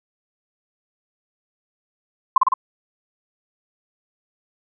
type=tone with echo; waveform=sine; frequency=1046.5 Hz; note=C6; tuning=in tune; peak=-8 dBFS; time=2.36-2.38 s; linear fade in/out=5 ms; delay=53 ms; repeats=3; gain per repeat=-2 dB; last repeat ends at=2.539 s; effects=none